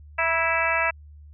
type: harmonic tone with a mistuned harmonic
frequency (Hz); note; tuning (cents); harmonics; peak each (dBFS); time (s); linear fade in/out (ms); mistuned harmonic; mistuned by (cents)
329.6; E4; 0; 2 / 3 / 4 / 5 / 6 / 7 / 8; -28 / -28 / -28 / -28 / -28 / -28 / -28; 0.18-0.91; 10; 3; -28
effects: added 74 Hz sine -43 dBFS peak until 1.33 s